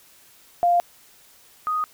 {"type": "tone pair in turn", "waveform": "sine", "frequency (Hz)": [698.5, 1244.6], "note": ["F5", "D#6"], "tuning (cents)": [0, 0], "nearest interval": "minor seventh", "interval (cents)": 1000, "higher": "second", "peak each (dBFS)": [-15, -21], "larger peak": "first", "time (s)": [[0.63, 0.8], [1.67, 1.84]], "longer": "neither", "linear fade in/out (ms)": 0, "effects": ["white hiss -53 dBFS RMS until 1.93 s"]}